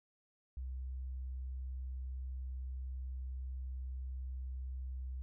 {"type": "tone", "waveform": "sine", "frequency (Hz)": 64.4, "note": "C2", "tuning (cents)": -27, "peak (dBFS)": -39, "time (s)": [0.57, 5.22], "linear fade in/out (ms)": 0, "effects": []}